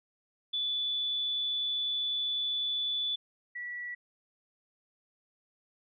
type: tone pair in turn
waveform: sine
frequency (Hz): 3468 / 1946.3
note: A7 / B6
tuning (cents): -26 / -26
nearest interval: minor seventh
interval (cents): 1000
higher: first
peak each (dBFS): -29 / -36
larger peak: first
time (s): 0.53-3.16 / 3.55-3.95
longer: first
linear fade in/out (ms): 10
effects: none